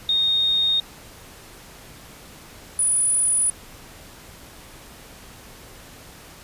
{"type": "tone pair in turn", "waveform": "sine", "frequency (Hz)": [3700, 9878], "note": ["A#7", "D#9"], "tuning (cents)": [-14, -14], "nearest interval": "octave + perfect fourth", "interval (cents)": 1700, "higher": "second", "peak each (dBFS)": -17, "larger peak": "neither", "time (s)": [[0.09, 0.8], [2.79, 3.5]], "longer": "neither", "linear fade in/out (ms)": 2, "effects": ["pink hiss -44 dBFS RMS until 6.43 s", "resampled to 32000 Hz"]}